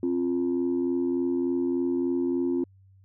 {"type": "tone pair together", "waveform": "sine", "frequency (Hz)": [265.3, 348.7], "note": ["C4", "F4"], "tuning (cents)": [24, -3], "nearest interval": "perfect fourth", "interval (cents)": 473, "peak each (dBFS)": -25, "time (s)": [0.03, 2.64], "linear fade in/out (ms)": 2, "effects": ["tanh soft clip ceiling -18 dBFS", "added 96 Hz sine -53 dBFS peak until 3.04 s"]}